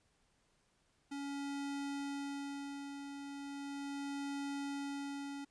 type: tone with tremolo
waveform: square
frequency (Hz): 281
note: C#4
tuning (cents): +24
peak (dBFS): -39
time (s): 1.11-5.45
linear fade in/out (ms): 10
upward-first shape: sine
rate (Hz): 0.37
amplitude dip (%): 50
effects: pink hiss -75 dBFS RMS until 5.5 s + resampled to 22050 Hz